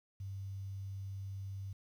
sine tone with quantisation, 97.5 Hz, G2, 9 cents flat, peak -40 dBFS, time 0.2-1.73 s, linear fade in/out 5 ms, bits 11, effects none

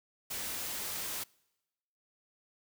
white noise, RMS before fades -38 dBFS, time 0.3-1.24 s, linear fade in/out 10 ms, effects noise-tail reverb RT60 1.0 s tail -26 dB re dry

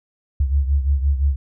sine beating tone pair, 68.7 / 74.5 Hz, C#2 / D2, -15 / +25 cents, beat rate 5.8 Hz, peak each -16 / -22 dBFS, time 0.4-1.36 s, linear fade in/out 5 ms, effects none

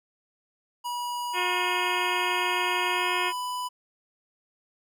square tone with pitch glide, 969 to 993.9 Hz, B5 to B5, -33 to +11 cents, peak -30 dBFS, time 0.84-3.69 s, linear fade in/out 20 ms, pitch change +44 cents, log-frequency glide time 2.91-3.1 s
harmonic tone, 360 Hz, F#4, 47 cents flat, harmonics 1 / 2 / 3 / 4 / 5 / 6 / 7 / 8 / 9, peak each -33 / -36 / -33 / -36 / -35 / -33 / -31 / -36 / -36 dBFS, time 1.33-3.33 s, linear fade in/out 50 ms
effects none

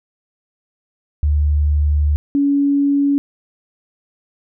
sine tone pair in turn, 74 / 282.4 Hz, D2 / C#4, +14 / +32 cents, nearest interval octave + major seventh, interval 2318 cents, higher second, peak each -12 dBFS, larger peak neither, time 1.23-2.16 / 2.35-3.18 s, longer first, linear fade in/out 0 ms, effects none

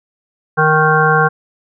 harmonic tone, 155.56 Hz, D#3, in tune, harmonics 1 / 3 / 5 / 7 / 9 / 10, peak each -16 / -16 / -16 / -16 / -16 / -16 dBFS, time 0.57-1.29 s, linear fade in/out 20 ms, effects none

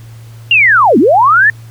sine linear two-way sweep, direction down then up, 2860 to 207.7 to 1828 Hz, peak -4 dBFS, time 0.51-1.5 s, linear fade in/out 2 ms, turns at 0.98 s, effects added 114 Hz sine -30 dBFS peak until 1.7 s + pink hiss -44 dBFS RMS until 1.7 s

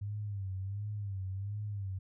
sine tone with vibrato, 99.6 Hz, G2, 28 cents sharp, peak -35 dBFS, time 0.01-1.99 s, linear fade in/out 10 ms, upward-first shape sine, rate 1.4 Hz, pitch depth 93 cents each way, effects none

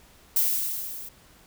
violet noise with level ramp, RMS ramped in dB -21 to -40 dBFS, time 0.36-1.09 s, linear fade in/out 5 ms, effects pink hiss -55 dBFS RMS until 1.46 s

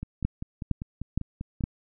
two click trains, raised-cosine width 5 ms, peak -12 / -21 dBFS, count 4 / 9, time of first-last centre 0.25-1.639 / 0.03-1.608 s, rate 2.16 / 5.07 Hz, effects none

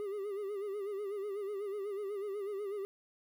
triangle tone with vibrato, 403.7 Hz, G#4, 49 cents flat, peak -34 dBFS, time 0-2.85 s, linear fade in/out 0 ms, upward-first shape sine, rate 8.1 Hz, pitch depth 81 cents each way, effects 11-bit

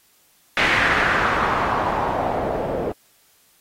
white noise with low-pass filter sweep, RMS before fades -21 dBFS, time 0.57-2.92 s, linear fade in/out 2 ms, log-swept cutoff 2200 to 500 Hz, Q 2.4, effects white hiss -58 dBFS RMS until 3.6 s + AAC 48 kbps

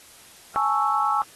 sine chord, A major seventh, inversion third, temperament equal, 830.6 / 880 / 1108.7 / 1318.5 Hz, G#5 / A5 / C#6 / E6, 0 / 0 / 0 / 0 cents, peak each -24 / -28 / -25 / -24 dBFS, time 0.56-1.22 s, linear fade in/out 0 ms, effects white hiss -49 dBFS RMS until 1.35 s + AAC 32 kbps

